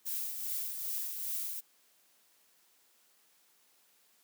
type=noise with tremolo; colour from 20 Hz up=violet; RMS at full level=-35 dBFS; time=0.05-1.61 s; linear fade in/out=20 ms; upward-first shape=triangle; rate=2.5 Hz; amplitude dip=50%; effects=white hiss -68 dBFS RMS until 4.23 s + high-pass 200 Hz 12 dB/octave